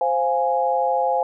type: chord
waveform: sine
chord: F minor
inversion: second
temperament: equal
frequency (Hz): 523.3 / 698.5 / 830.6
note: C5 / F5 / Ab5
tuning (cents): 0 / 0 / 0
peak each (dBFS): -22 / -23 / -21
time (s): 0.01-1.23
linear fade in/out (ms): 2
effects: none